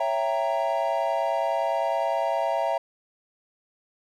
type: chord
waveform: triangle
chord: C# diminished seventh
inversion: none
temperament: equal with one note detuned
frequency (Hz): 554.4 / 664.2 / 784 / 932.3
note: C#5 / E5 / G5 / Bb5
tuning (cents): 0 / +13 / 0 / 0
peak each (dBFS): -28 / -24 / -28 / -27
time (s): 0-2.78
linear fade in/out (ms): 5
effects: none